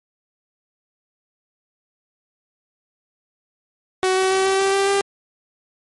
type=tone with pitch steps; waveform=sawtooth; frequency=374.3 / 378 / 381.7 / 385.5 / 389.3 / 393.1 / 397 Hz; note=F#4 / F#4 / G4 / G4 / G4 / G4 / G4; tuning=+20 / +37 / -46 / -29 / -12 / +5 / +22 cents; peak=-12 dBFS; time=4.03-5.01 s; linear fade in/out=0 ms; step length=140 ms; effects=MP3 48 kbps